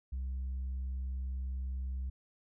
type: tone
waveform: sine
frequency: 65 Hz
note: C2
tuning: 11 cents flat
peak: -32 dBFS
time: 0.12-2.1 s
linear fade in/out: 10 ms
effects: tanh soft clip ceiling -33 dBFS